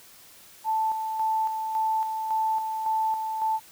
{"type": "tone with tremolo", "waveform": "sine", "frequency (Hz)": 880, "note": "A5", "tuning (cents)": 0, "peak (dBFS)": -22, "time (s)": [0.64, 3.6], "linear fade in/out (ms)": 50, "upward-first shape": "square", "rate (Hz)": 1.8, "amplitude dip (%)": 45, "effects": ["white hiss -51 dBFS RMS until 3.71 s"]}